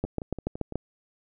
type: two click trains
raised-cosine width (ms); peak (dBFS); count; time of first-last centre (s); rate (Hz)
2; -22 / -14; 5 / 6; 0.05-0.723 / 0.04-0.756; 5.94 / 6.98
effects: none